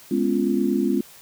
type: chord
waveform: sine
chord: C# dominant seventh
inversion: second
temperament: just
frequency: 207.9 / 249.5 / 277.2 / 346.5 Hz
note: G#3 / B3 / C#4 / E#4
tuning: +2 / +18 / 0 / -14 cents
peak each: -24 dBFS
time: 0.11-1.01 s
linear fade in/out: 5 ms
effects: white hiss -47 dBFS RMS until 1.21 s